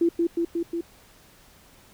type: tone with echo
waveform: sine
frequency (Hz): 338.3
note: E4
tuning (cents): +45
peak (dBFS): -17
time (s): 0.01-0.09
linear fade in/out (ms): 5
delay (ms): 180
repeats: 4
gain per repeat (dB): -2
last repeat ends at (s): 0.81
effects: pink hiss -54 dBFS RMS until 1.93 s